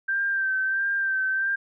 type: tone with vibrato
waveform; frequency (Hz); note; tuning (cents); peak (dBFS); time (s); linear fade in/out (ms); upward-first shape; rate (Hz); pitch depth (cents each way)
sine; 1568; G6; 0; -22; 0.08-1.56; 10; sine; 1.5; 33
effects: none